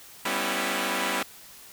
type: chord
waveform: 5% pulse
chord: C# half-diminished seventh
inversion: second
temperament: equal with one note detuned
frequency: 196 / 246.9 / 272.7 / 329.6 Hz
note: G3 / B3 / C#4 / E4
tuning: 0 / 0 / -28 / 0 cents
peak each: -20 dBFS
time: 0.25-1.23 s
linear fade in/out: 5 ms
effects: white hiss -48 dBFS RMS until 1.72 s